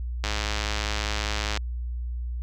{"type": "click train", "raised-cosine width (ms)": 0.2, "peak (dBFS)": -10, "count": 141, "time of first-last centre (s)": [0.24, 1.573], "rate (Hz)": 105, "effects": ["added 60 Hz sine -28 dBFS peak until 2.42 s"]}